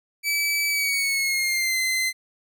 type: tone with pitch glide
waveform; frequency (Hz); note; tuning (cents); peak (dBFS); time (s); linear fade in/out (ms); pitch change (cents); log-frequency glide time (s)
sawtooth; 2300 to 2061; D7 to C7; -37 to -27; -18; 0.23-2.13; 50; -190; 0.69-1.78
effects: none